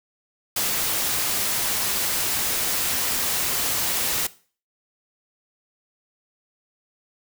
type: noise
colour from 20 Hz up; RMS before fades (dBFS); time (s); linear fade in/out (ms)
white; -24; 0.56-4.27; 5
effects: noise-tail reverb RT60 0.4 s tail -18 dB re dry